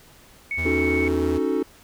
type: tone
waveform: sine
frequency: 2217 Hz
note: C#7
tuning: in tune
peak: -24 dBFS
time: 0.51-1.08 s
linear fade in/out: 2 ms
type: tone with vibrato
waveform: 45% pulse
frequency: 81.2 Hz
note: E2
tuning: 26 cents flat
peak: -27 dBFS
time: 0.57-1.39 s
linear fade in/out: 20 ms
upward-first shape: sine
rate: 12 Hz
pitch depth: 14 cents each way
type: chord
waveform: triangle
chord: D# half-diminished seventh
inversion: third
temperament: equal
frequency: 277.2 / 311.1 / 370 / 440 Hz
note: C#4 / D#4 / F#4 / A4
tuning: 0 / 0 / 0 / 0 cents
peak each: -24 dBFS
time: 0.65-1.63 s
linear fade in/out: 5 ms
effects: pink hiss -51 dBFS RMS until 1.83 s